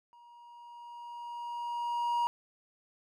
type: tone with level ramp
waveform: triangle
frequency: 951 Hz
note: A#5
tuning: 34 cents sharp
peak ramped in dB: -53 to -24 dBFS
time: 0.13-2.27 s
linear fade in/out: 0 ms
effects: none